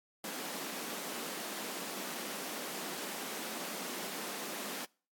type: high-pass noise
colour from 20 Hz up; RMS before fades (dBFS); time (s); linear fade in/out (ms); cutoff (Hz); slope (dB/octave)
pink; -41; 0.24-4.85; 2; 190; 48
effects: noise-tail reverb RT60 0.4 s tail -25 dB re dry + AAC 64 kbps